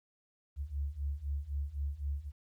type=beating tone pair; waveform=sine; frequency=69 / 72.9 Hz; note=C#2 / D2; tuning=-7 / -12 cents; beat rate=3.9 Hz; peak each=-38 / -36 dBFS; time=0.56-2.32 s; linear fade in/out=50 ms; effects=12-bit